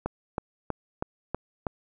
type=click train; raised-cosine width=1 ms; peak=-14 dBFS; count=6; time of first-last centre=0.06-1.668 s; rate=3.11 Hz; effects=none